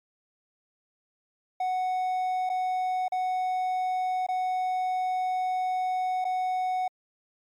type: tone with dropouts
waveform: triangle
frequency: 740 Hz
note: F#5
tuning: in tune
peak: -23 dBFS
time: 1.6-6.88 s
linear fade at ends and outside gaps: 5 ms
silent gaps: 2.493-2.498 / 3.082-3.12 / 4.266-4.286 / 6.244-6.25 s
effects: MP3 96 kbps